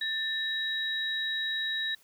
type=tone pair together; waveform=sine; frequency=1781 / 3840 Hz; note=A6 / B7; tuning=+21 / -49 cents; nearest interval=octave + minor second; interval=1330 cents; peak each=-32 / -31 dBFS; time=0.01-1.95 s; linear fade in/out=5 ms; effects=white hiss -62 dBFS RMS until 2.03 s